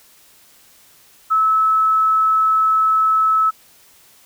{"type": "tone", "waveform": "sine", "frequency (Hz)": 1300, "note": "E6", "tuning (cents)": -24, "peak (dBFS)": -12, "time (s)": [1.3, 3.51], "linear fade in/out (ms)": 20, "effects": ["white hiss -50 dBFS RMS until 4.25 s"]}